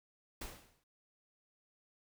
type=noise with exponential decay; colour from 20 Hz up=pink; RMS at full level=-42 dBFS; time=0.41-0.84 s; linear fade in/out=5 ms; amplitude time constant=93 ms; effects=none